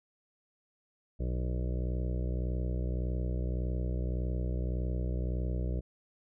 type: harmonic tone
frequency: 61.74 Hz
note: B1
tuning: in tune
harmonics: 1 / 2 / 3 / 5 / 6 / 7 / 8 / 9 / 10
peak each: -31 / -37 / -41 / -45 / -47 / -48 / -49 / -50 / -51 dBFS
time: 1.19-5.81 s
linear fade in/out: 20 ms
effects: none